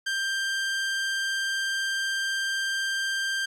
sawtooth tone, 1581 Hz, G6, 14 cents sharp, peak -22 dBFS, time 0.06-3.46 s, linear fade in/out 10 ms, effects low-pass 8000 Hz 12 dB/octave + 10-bit

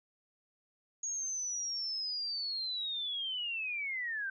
sine linear sweep, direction down, 6645 to 1531 Hz, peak -34 dBFS, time 1.03-4.3 s, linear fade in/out 5 ms, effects none

